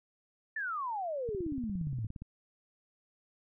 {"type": "exponential sweep", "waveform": "sine", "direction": "down", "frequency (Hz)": [1803, 101.9], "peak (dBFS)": -33, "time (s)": [0.56, 2.07], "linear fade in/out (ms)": 5}
{"type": "click train", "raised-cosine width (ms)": 5, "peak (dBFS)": -30, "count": 17, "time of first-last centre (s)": [1.29, 2.22], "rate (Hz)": 17.2}
{"effects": []}